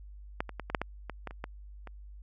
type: clicks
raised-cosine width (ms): 0.5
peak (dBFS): -15 / -25 / -21 / -22 / -10 / -16 / -22 / -22 / -30 / -21 / -29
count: 11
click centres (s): 0.405 / 0.493 / 0.597 / 0.7 / 0.748 / 0.816 / 1.097 / 1.273 / 1.309 / 1.441 / 1.873
effects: added 50 Hz sine -45 dBFS peak until 2.22 s